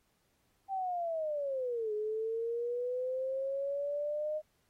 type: linear two-way sweep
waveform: sine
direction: down then up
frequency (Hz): 787 to 420 to 618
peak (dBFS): -32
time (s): 0.68-4.42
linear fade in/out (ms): 50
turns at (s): 1.93
effects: pink hiss -75 dBFS RMS until 4.69 s + AAC 48 kbps